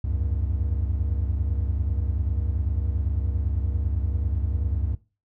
triangle tone cluster, 68.1 / 85.6 / 95.8 Hz, C#2 / F2 / G2, -30 / -34 / -39 cents, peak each -23 / -28 / -27 dBFS, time 0.04-4.95 s, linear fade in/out 5 ms, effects noise-tail reverb RT60 0.3 s tail -18 dB re dry

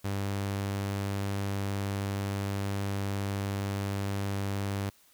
sawtooth tone, 99.3 Hz, G2, 23 cents sharp, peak -26 dBFS, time 0.04-4.9 s, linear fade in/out 10 ms, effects white hiss -62 dBFS RMS until 5.13 s

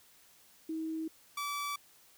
sine / sawtooth tone pair in turn, 319.7 / 1153.9 Hz, D#4 / D6, +47 / -31 cents, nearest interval octave + minor seventh, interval 2222 cents, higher second, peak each -34 / -31 dBFS, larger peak second, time 0.69-1.08 / 1.37-1.76 s, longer neither, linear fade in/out 5 ms, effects white hiss -62 dBFS RMS until 2.17 s

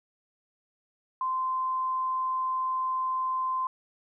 sine tone, 1037 Hz, C6, 16 cents flat, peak -26 dBFS, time 1.21-3.67 s, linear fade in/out 2 ms, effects none

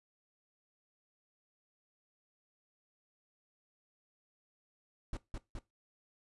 brown noise with echo, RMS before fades -38 dBFS, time 5.13-5.17 s, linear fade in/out 2 ms, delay 210 ms, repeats 2, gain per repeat -2 dB, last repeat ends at 5.59 s, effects noise-tail reverb RT60 0.2 s tail -18 dB re dry + resampled to 24000 Hz

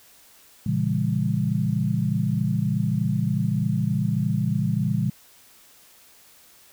sine chord, A# diminished seventh, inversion none, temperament just, 116.54 / 139.85 / 167.82 / 201.4 Hz, A#2 / C#3 / E3 / G3, 0 / +16 / +31 / +47 cents, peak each -26 dBFS, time 0.66-5.1 s, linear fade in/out 5 ms, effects white hiss -53 dBFS RMS until 6.72 s

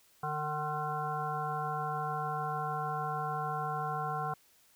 harmonic tone with a mistuned harmonic, 151.1 Hz, D3, 50 cents sharp, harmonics 1 / 3 / 5 / 7 / 9 / 10, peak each -39 / -43 / -36 / -38 / -40 / -50 dBFS, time 0.23-4.34 s, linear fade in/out 5 ms, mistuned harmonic 10, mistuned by -21 cents, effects white hiss -65 dBFS RMS until 4.75 s

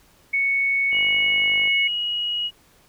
sine tone with pitch glide, 2217 to 2203 Hz, C#7 to C#7, 0 to -11 cents, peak -18 dBFS, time 0.33-1.88 s, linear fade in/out 10 ms, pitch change -11 cents, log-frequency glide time 0.96-1.49 s
sine tone, 2900 Hz, F#7, 35 cents flat, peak -22 dBFS, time 0.91-2.51 s, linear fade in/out 50 ms
click train, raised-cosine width 1 ms, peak -26 dBFS, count 39, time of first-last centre 0.93-1.675 s, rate 51 Hz
effects pink hiss -56 dBFS RMS until 2.88 s

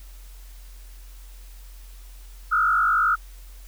sine tone with frequency modulation, 1349 Hz, E6, 40 cents sharp, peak -17 dBFS, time 2.51-3.16 s, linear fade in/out 20 ms, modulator 50.7 Hz, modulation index 1.8, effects added 44 Hz sine -40 dBFS peak until 3.67 s + white hiss -53 dBFS RMS until 3.67 s

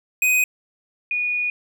square / sine tone pair in turn, 2500 / 2457 Hz, D#7 / D#7, +8 / -22 cents, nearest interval unison, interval 30 cents, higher first, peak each -16 / -20 dBFS, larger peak first, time 0.22-0.44 / 1.11-1.5 s, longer second, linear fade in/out 2 ms, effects none

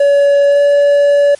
triangle tone with pitch glide, 567 to 572.6 Hz, C#5 to D5, +39 to -44 cents, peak -4 dBFS, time 0-1.35 s, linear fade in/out 5 ms, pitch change +17 cents, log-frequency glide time 0.47-0.6 s, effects white hiss -41 dBFS RMS until 1.39 s + MP3 48 kbps

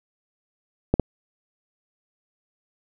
clicks, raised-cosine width 2 ms, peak -4 dBFS, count 2, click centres 0.94 / 0.997 s, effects none

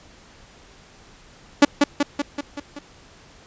sawtooth tone with echo, 287.3 Hz, D4, 38 cents flat, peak -4 dBFS, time 1.62-1.65 s, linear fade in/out 5 ms, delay 190 ms, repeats 6, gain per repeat -4 dB, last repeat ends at 2.79 s, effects pink hiss -49 dBFS RMS until 3.46 s + resampled to 16000 Hz

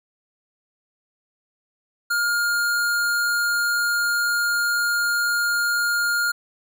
square tone, 1414 Hz, F6, 21 cents sharp, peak -20 dBFS, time 2.1-6.32 s, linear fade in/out 10 ms, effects none

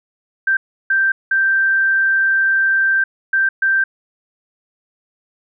sine tone bursts at uneven times, 1568 Hz, G6, in tune, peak -12 dBFS, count 5, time 0.47-0.57 / 0.9-1.12 / 1.31-3.04 / 3.33-3.49 / 3.62-3.84 s, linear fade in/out 5 ms, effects none

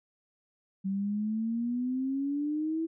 sine exponential sweep, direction up, 191 to 329.6 Hz, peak -28 dBFS, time 0.84-2.87 s, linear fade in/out 20 ms, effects none

